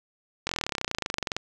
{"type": "slowing click train", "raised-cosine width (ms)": 0.2, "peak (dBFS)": -10, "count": 28, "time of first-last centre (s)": [0.47, 1.366], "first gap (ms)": 22, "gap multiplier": 1.03, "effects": []}